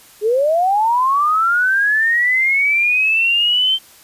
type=linear sweep; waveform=sine; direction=up; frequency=403.7 to 3131 Hz; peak=-12 dBFS; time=0.21-3.79 s; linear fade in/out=50 ms; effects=white hiss -45 dBFS RMS until 4.03 s + resampled to 32000 Hz